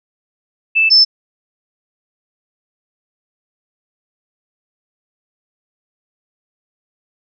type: tone pair in turn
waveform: sine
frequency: 2637 / 5274 Hz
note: E7 / E8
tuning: 0 / 0 cents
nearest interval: octave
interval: 1200 cents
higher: second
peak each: -9 / -5 dBFS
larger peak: second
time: 0.75-0.9 / 0.9-1.05 s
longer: neither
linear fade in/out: 20 ms
effects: none